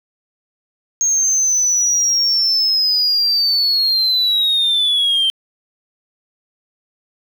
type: linear sweep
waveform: sine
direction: down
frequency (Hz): 6500 to 3119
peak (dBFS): -11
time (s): 1.01-5.3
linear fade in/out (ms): 0
effects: tanh soft clip ceiling -10 dBFS + 7-bit